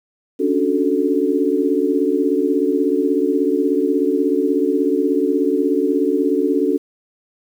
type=chord; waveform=sine; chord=D major seventh; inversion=third; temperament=equal; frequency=277.2 / 293.7 / 370 / 440 Hz; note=C#4 / D4 / F#4 / A4; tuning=0 / 0 / 0 / 0 cents; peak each=-20 dBFS; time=0.39-6.78 s; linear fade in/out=20 ms; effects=8-bit